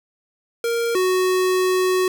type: tone pair in turn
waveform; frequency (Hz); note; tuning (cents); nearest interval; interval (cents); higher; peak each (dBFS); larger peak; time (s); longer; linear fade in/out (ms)
square; 466.2 / 370; A#4 / F#4; 0 / 0; major third; 400; first; -20 / -17; second; 0.64-0.95 / 0.95-2.08; second; 2
effects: none